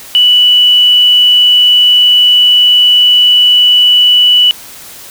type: tone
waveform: sine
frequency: 2960 Hz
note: F#7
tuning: in tune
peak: -3 dBFS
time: 0.15-4.51 s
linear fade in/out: 0 ms
effects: white hiss -31 dBFS RMS until 5.1 s